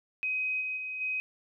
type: tone with level steps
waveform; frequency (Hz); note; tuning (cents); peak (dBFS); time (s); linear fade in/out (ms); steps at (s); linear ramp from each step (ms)
sine; 2520; D#7; +21; -28 / -31 / -34 / -29; 0.23-1.2; 0; 0.6 / 0.76 / 1; 20
effects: none